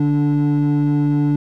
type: tone pair together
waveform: triangle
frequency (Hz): 146.83 / 291.6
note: D3 / D4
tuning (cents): 0 / -12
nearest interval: octave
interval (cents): 1188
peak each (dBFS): -14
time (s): 0-1.36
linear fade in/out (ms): 5
effects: tanh soft clip ceiling -6 dBFS